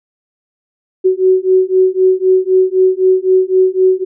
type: beating tone pair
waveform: sine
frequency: 372 / 375.9 Hz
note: F#4 / F#4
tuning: +9 / +27 cents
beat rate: 3.9 Hz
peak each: -11 dBFS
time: 1.04-4.05 s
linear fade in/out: 20 ms
effects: none